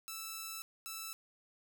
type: tone bursts at uneven times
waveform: 5% pulse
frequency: 1318.5 Hz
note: E6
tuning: in tune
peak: -30 dBFS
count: 2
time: 0.08-0.62 / 0.86-1.13 s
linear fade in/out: 0 ms
effects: none